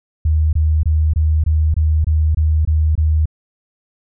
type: tone bursts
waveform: sine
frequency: 77.78 Hz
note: D#2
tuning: in tune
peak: -11 dBFS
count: 10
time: 0.25-3.257 s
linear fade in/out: 5 ms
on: 280 ms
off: 23 ms
effects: none